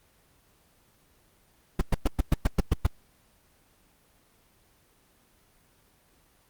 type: noise bursts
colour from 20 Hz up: brown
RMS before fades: -19 dBFS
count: 9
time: 1.79-2.868 s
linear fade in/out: 5 ms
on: 22 ms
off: 110 ms
effects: pink hiss -63 dBFS RMS until 6.49 s + Opus 24 kbps